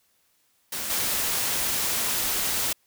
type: noise with level steps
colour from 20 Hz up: white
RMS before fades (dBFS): -31 / -26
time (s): 0.72-2.73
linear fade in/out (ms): 5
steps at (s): 0.9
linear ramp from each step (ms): 2
effects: white hiss -67 dBFS RMS until 2.86 s